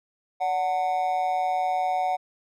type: tone with amplitude modulation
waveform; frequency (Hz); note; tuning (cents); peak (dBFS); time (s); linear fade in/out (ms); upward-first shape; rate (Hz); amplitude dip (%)
triangle; 740; F#5; 0; -17; 0.4-2.17; 20; sine; 165; 75
effects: none